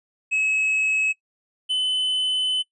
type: tone pair in turn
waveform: triangle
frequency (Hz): 2572 / 3026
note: E7 / F#7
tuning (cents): -43 / +38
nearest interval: minor third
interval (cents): 281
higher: second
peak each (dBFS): -18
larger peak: neither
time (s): 0.31-1.13 / 1.69-2.63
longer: second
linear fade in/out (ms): 20
effects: noise-tail reverb RT60 0.1 s tail -21 dB re dry + resampled to 24000 Hz

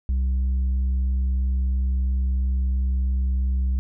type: tone with tanh clipping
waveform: triangle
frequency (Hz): 64.5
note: C2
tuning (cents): -24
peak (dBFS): -20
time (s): 0.09-3.79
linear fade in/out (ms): 0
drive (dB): 8
effects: none

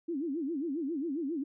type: tone with vibrato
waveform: sine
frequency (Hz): 302.7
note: D#4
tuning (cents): -48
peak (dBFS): -31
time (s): 0.08-1.44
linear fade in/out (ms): 10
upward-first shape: sine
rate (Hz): 7.4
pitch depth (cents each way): 240
effects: none

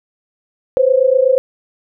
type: tone pair together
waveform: sine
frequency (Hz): 507 / 535.1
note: B4 / C5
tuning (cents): +45 / +39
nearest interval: minor second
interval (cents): 94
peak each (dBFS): -12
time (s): 0.77-1.38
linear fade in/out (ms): 0
effects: none

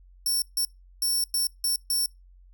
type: tone bursts at uneven times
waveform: 10% pulse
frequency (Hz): 5440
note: F8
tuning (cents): -46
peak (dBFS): -17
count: 6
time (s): 0.26-0.42 / 0.57-0.65 / 1.02-1.24 / 1.34-1.47 / 1.64-1.76 / 1.9-2.06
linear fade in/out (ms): 2
effects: noise-tail reverb RT60 0.2 s tail -25 dB re dry + added 45 Hz sine -50 dBFS peak until 2.53 s

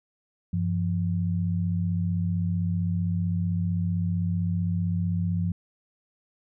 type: tone pair together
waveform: sine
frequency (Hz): 96.3 / 171.9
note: G2 / F3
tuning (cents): -30 / -27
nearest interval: minor seventh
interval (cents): 1003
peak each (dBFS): -26 / -26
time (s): 0.53-5.52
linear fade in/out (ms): 5
effects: none

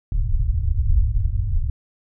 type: low-pass noise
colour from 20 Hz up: pink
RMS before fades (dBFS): -19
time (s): 0.12-1.7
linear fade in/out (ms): 2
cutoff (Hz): 110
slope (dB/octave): 48
effects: none

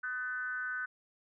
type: tone with frequency modulation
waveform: sine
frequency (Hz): 1506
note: F#6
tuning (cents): +30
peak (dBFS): -34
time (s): 0.03-0.86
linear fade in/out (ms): 10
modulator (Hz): 252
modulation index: 0.6
effects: none

